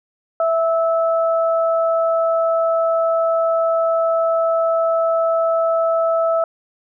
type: tone pair together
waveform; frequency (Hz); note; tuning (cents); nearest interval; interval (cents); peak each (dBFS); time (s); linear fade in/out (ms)
sine; 659.1 / 1306; E5 / E6; 0 / -17; octave; 1183; -15 / -22; 0.4-6.44; 2
effects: none